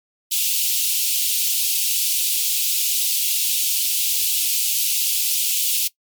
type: high-pass noise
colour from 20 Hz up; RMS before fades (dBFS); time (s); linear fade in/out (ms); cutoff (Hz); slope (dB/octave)
white; -20; 0.31-5.88; 10; 2600; 48
effects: noise-tail reverb RT60 0.1 s tail -20 dB re dry + MP3 96 kbps